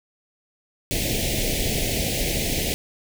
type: band-stop noise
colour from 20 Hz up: pink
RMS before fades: -24 dBFS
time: 0.91-2.74 s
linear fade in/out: 0 ms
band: 710 to 2000 Hz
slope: 48 dB/octave
effects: none